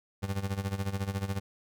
30% pulse tone with tremolo, 98 Hz, G2, in tune, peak -25 dBFS, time 0.22-1.4 s, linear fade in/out 20 ms, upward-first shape sine, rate 14 Hz, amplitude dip 80%, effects none

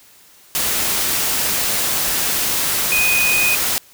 sine tone in noise, 2489 Hz, D#7, in tune, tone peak -15 dBFS, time 2.92-3.55 s, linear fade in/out 0 ms, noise white, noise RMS -19 dBFS, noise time 0.55-3.78 s, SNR +1 dB, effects white hiss -48 dBFS RMS until 3.93 s

